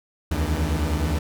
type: tone cluster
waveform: 45% pulse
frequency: 71.1 / 80.7 / 154.6 / 163.6 / 297.8 Hz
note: C#2 / E2 / D#3 / E3 / D4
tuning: +45 / -36 / -11 / -13 / +24 cents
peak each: -25 / -25 / -33 / -32 / -32 dBFS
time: 0.31-1.19 s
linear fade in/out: 5 ms
effects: none